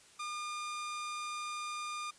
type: tone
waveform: sawtooth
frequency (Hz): 1209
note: D6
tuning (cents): +50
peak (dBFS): -34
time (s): 0.19-2.11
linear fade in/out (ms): 10
effects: white hiss -60 dBFS RMS until 2.18 s + resampled to 22050 Hz